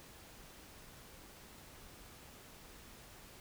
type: silence
effects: pink hiss -56 dBFS RMS until 3.4 s